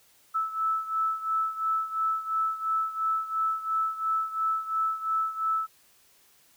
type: beating tone pair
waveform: sine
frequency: 1310 / 1312.9 Hz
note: E6 / E6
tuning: -11 / -7 cents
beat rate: 2.9 Hz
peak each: -27 / -31 dBFS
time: 0.34-5.67 s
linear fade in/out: 20 ms
effects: white hiss -61 dBFS RMS until 6.56 s